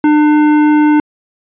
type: tone with hard clipping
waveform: triangle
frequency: 300.5 Hz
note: D4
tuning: 40 cents sharp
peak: -8 dBFS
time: 0.04-1 s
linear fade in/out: 2 ms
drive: 16 dB
effects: resampled to 8000 Hz